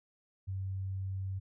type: tone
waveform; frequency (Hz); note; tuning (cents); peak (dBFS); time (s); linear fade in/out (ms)
sine; 95.7; G2; -41; -34; 0.47-1.4; 20
effects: none